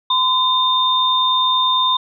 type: tone pair together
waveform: sine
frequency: 1020 / 3631 Hz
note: C6 / A#7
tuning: -44 / -46 cents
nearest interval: octave + minor seventh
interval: 2198 cents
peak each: -16 dBFS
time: 0.1-1.97 s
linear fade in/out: 5 ms
effects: none